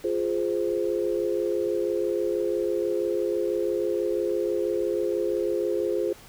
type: chord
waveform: sine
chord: F minor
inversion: none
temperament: equal with one note detuned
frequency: 349.2 / 415.3 / 519.6 Hz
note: F4 / Ab4 / C5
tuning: 0 / 0 / -12 cents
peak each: -27 / -27 / -29 dBFS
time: 0.04-6.13 s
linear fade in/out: 5 ms
effects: pink hiss -49 dBFS RMS until 6.28 s